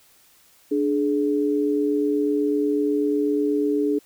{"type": "tone pair together", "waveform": "sine", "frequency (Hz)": [293.7, 421.8], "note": ["D4", "G#4"], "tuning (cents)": [0, 27], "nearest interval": "tritone", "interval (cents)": 627, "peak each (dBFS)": [-21, -22], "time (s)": [0.71, 3.99], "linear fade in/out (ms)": 10, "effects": ["white hiss -56 dBFS RMS until 4.05 s"]}